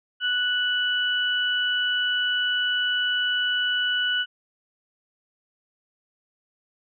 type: tone pair together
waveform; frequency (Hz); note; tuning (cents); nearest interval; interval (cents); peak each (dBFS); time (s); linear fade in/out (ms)
sine; 1480 / 2960; F#6 / F#7; 0 / 0; octave; 1200; -24; 0.2-4.26; 50
effects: none